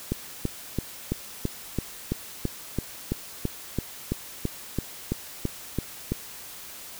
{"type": "click train", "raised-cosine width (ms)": 3, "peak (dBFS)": -12, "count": 19, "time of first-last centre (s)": [0.12, 6.12], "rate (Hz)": 3, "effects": ["white hiss -42 dBFS RMS until 6.99 s"]}